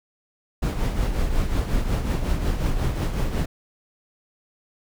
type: noise with tremolo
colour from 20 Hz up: brown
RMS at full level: -20 dBFS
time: 0.62-3.46 s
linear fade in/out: 10 ms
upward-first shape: triangle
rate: 5.5 Hz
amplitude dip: 60%
effects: none